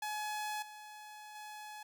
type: tone with level steps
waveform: sawtooth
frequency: 847 Hz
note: G#5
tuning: 34 cents sharp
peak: -33 / -45 / -42 dBFS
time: 0.02-1.83 s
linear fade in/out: 5 ms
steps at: 0.62 / 1.35 s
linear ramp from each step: 5 ms
effects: none